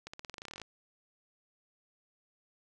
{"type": "accelerating click train", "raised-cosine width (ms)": 0.2, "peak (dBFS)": -26, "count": 16, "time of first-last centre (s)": [0.07, 0.617], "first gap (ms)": 65, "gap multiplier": 0.91, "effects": []}